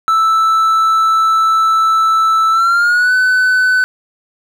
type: tone with pitch glide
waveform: triangle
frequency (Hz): 1318.5 to 1505.8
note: E6 to F#6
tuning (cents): 0 to +30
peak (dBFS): -7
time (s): 0.08-3.84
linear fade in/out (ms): 0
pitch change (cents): +230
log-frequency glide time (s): 2.51-3.14
effects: none